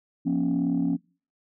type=chord; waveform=sine; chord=Bb minor; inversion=second; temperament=equal with one note detuned; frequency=174.61 / 239.1 / 277.2 Hz; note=F3 / Bb3 / Db4; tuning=0 / +44 / 0 cents; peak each=-26 / -27 / -23 dBFS; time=0.25-0.97 s; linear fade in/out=20 ms; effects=noise-tail reverb RT60 0.4 s tail -25 dB re dry + tanh soft clip ceiling -17 dBFS